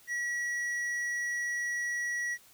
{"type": "tone with hard clipping", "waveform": "sine", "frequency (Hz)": 1927, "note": "B6", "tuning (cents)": -43, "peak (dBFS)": -32, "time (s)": [0.07, 2.38], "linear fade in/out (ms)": 50, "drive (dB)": 7, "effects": ["white hiss -59 dBFS RMS until 2.53 s"]}